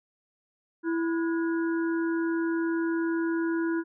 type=harmonic tone with a mistuned harmonic; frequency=331.5 Hz; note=E4; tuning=10 cents sharp; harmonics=1 / 3 / 4 / 5; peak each=-25 / -40 / -37 / -42 dBFS; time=0.83-3.84 s; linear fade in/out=50 ms; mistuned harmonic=4; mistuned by=+150 cents; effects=none